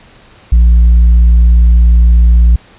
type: tone with tanh clipping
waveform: sine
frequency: 58.27 Hz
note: A#1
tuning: in tune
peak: -3 dBFS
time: 0.52-2.56 s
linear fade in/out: 5 ms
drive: 2 dB
effects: pink hiss -41 dBFS RMS until 2.78 s + resampled to 8000 Hz